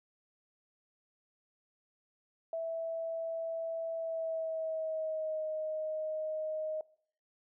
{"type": "tone with pitch glide", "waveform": "sine", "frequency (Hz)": [657, 623.7], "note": ["E5", "D#5"], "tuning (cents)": [-6, 4], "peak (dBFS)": -33, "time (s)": [2.53, 6.81], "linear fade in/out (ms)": 2, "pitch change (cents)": -90, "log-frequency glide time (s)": [3.96, 5.44], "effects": ["noise-tail reverb RT60 0.6 s tail -23 dB re dry"]}